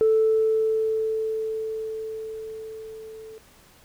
sine tone with level ramp, 440 Hz, A4, in tune, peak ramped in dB -14 to -39 dBFS, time 0.01-3.38 s, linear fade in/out 0 ms, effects tanh soft clip ceiling -12 dBFS + pink hiss -54 dBFS RMS until 3.84 s

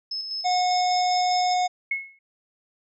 sine tone with tremolo, 5200 Hz, E8, 24 cents flat, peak -27 dBFS, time 0.11-1.54 s, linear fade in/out 5 ms, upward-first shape square, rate 5 Hz, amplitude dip 40%
harmonic tone, 727 Hz, F#5, 31 cents flat, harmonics 1 / 3 / 5 / 7 / 9 / 10, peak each -20 / -34 / -36 / -36 / -40 / -44 dBFS, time 0.44-1.68 s, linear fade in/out 20 ms
sine tone with exponential decay, 2181 Hz, C#7, 29 cents flat, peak -20 dBFS, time 1.91-2.19 s, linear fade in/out 5 ms, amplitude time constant 60 ms
effects none

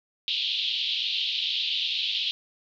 white band-pass noise, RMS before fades -28 dBFS, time 0.28-2.31 s, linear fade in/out 0 ms, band 2900 to 3900 Hz, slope 48 dB/octave, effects none

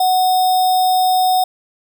sine tone with sample-and-hold, 740 Hz, F#5, in tune, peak -11 dBFS, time 0-1.44 s, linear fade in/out 5 ms, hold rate 4410 Hz, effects none

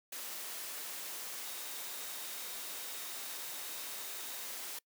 sine tone in noise, 3729 Hz, A#7, in tune, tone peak -54 dBFS, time 1.44-4.46 s, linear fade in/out 5 ms, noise white, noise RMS -43 dBFS, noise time 0.12-4.79 s, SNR -14 dB, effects noise-tail reverb RT60 0.1 s tail -24 dB re dry + high-pass 300 Hz 12 dB/octave

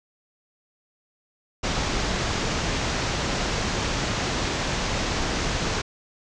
pink low-pass noise, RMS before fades -26 dBFS, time 1.63-5.82 s, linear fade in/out 10 ms, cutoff 7000 Hz, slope 48 dB/octave, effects none

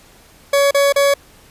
40% pulse tone bursts, 562 Hz, C#5, 24 cents sharp, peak -10 dBFS, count 3, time 0.53-1.14 s, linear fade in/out 5 ms, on 180 ms, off 35 ms, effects pink hiss -47 dBFS RMS until 1.5 s + resampled to 32000 Hz

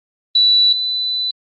sine tone pair in turn, 3951 / 3992 Hz, B7 / B7, 0 / +18 cents, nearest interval unison, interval 18 cents, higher second, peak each -9 / -17 dBFS, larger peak first, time 0.35-0.73 / 0.73-1.31 s, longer second, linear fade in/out 5 ms, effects Opus 24 kbps

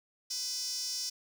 sawtooth tone with high-pass filter, 504 Hz, B4, 35 cents sharp, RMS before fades -36 dBFS, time 0.3-1.1 s, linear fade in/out 10 ms, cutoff 5400 Hz, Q 6.7, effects none

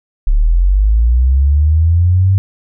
sine linear sweep, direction up, 33.93 to 98 Hz, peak -7 dBFS, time 0.27-2.38 s, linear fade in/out 0 ms, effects none

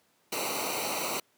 pink noise with comb filter, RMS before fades -32 dBFS, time 0.32-1.2 s, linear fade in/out 5 ms, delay 0.59 ms, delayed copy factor -0.85, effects pink hiss -68 dBFS RMS until 1.37 s + high-pass 200 Hz 12 dB/octave

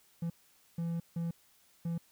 triangle tone bursts at uneven times, 168.1 Hz, E3, 34 cents sharp, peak -30 dBFS, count 4, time 0.22-0.3 / 0.78-1 / 1.16-1.31 / 1.85-1.98 s, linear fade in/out 5 ms, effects white hiss -66 dBFS RMS until 2.11 s

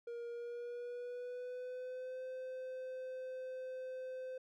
triangle tone with pitch glide, 472.2 to 514.9 Hz, A#4 to C5, +22 to -28 cents, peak -40 dBFS, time 0.07-4.38 s, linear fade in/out 5 ms, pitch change +150 cents, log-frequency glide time 0.29-2.23 s, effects none

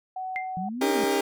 sine tone, 749 Hz, F#5, 21 cents sharp, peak -30 dBFS, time 0.16-0.69 s, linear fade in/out 5 ms
sine tone with exponential decay, 2093 Hz, C7, in tune, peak -25 dBFS, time 0.36-0.54 s, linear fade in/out 0 ms, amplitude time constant 37 ms
sine exponential two-way sweep, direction up then down, 172.4 to 306.8 to 201.2 Hz, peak -30 dBFS, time 0.57-1.04 s, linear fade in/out 0 ms, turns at 0.9 s
30% pulse chord, Eb dominant seventh, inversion third, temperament equal with one note detuned, 277.2 / 311.1 / 400.2 / 466.2 Hz, Db4 / Eb4 / G4 / Bb4, 0 / 0 / +36 / 0 cents, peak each -27 / -28 / -22 / -28 dBFS, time 0.81-1.21 s, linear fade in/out 5 ms
effects none

